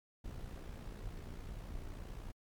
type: noise with amplitude modulation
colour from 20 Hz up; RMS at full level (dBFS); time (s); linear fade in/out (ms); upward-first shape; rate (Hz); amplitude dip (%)
brown; -43; 0.24-2.32; 10; sine; 60.2; 55
effects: MP3 96 kbps